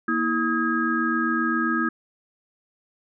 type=tone cluster; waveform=sine; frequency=236.2 / 323.7 / 1263 / 1635 Hz; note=A#3 / E4 / D#6 / G#6; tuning=+23 / -31 / +26 / -28 cents; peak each=-26 dBFS; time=0.08-1.89 s; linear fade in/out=5 ms; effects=none